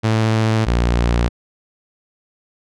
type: tone pair in turn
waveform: sawtooth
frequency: 110.7 / 59.02 Hz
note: A2 / A#1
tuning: +11 / +22 cents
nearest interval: major seventh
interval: 1089 cents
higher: first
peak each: -10 dBFS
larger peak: neither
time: 0.03-0.66 / 0.66-1.29 s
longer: neither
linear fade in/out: 20 ms
effects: low-pass 6000 Hz 12 dB/octave